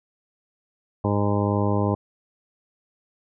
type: harmonic tone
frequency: 102.2 Hz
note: G#2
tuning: 27 cents flat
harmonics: 1 / 2 / 3 / 4 / 5 / 6 / 8 / 9 / 10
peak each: -23 / -26 / -28 / -29 / -30 / -31 / -32 / -33 / -33 dBFS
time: 1.04-1.95 s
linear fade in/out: 5 ms
effects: none